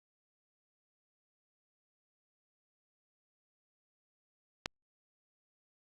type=click; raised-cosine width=0.2 ms; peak=-15 dBFS; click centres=4.659 s; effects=Opus 48 kbps